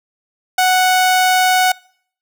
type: tone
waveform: sawtooth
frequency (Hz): 740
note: F#5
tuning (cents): 0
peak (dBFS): -7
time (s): 0.58-1.72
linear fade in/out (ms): 5
effects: noise-tail reverb RT60 0.6 s tail -25 dB re dry